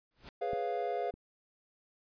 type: noise with exponential growth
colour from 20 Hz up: pink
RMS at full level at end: -45 dBFS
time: 0.11-0.29 s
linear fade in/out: 1 ms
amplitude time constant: 38 ms
type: chord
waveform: triangle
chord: C# dominant seventh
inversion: second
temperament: equal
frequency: 415.3 / 493.9 / 554.4 / 698.5 Hz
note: G#4 / B4 / C#5 / E#5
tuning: 0 / 0 / 0 / 0 cents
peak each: -36 / -36 / -39 / -33 dBFS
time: 0.41-1.11 s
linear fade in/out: 10 ms
type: clicks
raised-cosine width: 3 ms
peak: -30 / -38 dBFS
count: 2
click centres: 0.533 / 1.14 s
effects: resampled to 11025 Hz